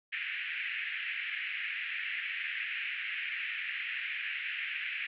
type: band-pass noise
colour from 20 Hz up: white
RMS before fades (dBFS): -37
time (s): 0.12-5.07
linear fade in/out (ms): 10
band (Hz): 1700 to 2700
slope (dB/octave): 48
effects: none